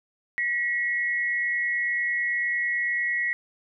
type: tone pair together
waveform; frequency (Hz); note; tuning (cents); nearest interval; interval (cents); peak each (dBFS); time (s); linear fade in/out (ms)
sine; 1920 / 2169; B6 / C#7; -49 / -38; major second; 211; -24 / -30; 0.38-3.33; 0
effects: none